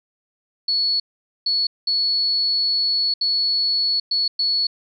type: tone bursts at uneven times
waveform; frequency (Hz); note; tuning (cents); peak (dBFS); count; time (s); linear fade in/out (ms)
sine; 4400; C#8; -14; -17; 6; 0.68-1 / 1.46-1.67 / 1.87-3.14 / 3.21-4 / 4.11-4.28 / 4.39-4.67; 5
effects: none